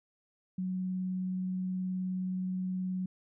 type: tone with vibrato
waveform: sine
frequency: 185 Hz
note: F#3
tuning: in tune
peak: -31 dBFS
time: 0.58-3.06 s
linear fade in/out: 5 ms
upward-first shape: sine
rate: 19 Hz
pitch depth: 8 cents each way
effects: none